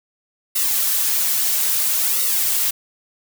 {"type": "noise with flanger", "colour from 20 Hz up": "blue", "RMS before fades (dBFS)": -19, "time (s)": [0.55, 2.71], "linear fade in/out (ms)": 10, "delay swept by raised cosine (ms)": [1.2, 7], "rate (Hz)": 0.6, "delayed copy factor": -1, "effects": []}